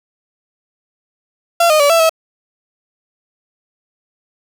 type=tone with pitch steps; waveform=35% pulse; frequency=683 / 616 / 574 / 665 / 647 Hz; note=F5 / D#5 / D5 / E5 / E5; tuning=-39 / -17 / -40 / +15 / -32 cents; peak=-7 dBFS; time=1.6-2.095 s; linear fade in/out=5 ms; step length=99 ms; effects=none